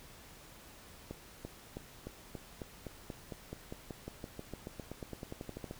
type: accelerating click train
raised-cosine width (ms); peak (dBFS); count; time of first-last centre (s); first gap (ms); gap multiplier
2; -28; 28; 1.11-5.711; 340; 0.94
effects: pink hiss -55 dBFS RMS until 5.79 s